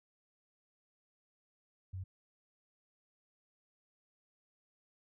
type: tone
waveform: sine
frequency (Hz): 93.6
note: F#2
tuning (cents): +20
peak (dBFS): -39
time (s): 1.93-2.04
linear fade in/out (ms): 10
effects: none